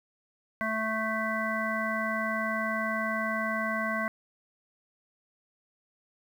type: harmonic tone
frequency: 220 Hz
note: A3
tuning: in tune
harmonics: 1 / 3 / 5 / 7 / 9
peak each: -34 / -34 / -34 / -34 / -34 dBFS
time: 0.61-4.08 s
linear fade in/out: 0 ms
effects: 9-bit